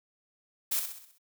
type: noise with echo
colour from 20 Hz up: blue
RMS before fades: -29 dBFS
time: 0.71-0.8 s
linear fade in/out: 10 ms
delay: 64 ms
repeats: 6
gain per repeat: -6 dB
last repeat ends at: 1.184 s
effects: none